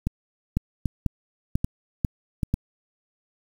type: two click trains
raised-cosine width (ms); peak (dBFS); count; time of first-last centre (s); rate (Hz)
5; -11 / -9; 4 / 5; 0.07-2.432 / 0.57-2.54; 1.27 / 2.03
effects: 7-bit